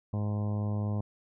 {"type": "harmonic tone", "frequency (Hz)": 104.2, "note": "G#2", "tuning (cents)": 6, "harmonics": [1, 2, 3, 4, 5, 6, 7, 8, 9, 10], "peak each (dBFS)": [-29, -35, -45, -47, -46, -47, -50, -52, -53, -52], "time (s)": [0.13, 1.01], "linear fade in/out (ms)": 5, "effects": []}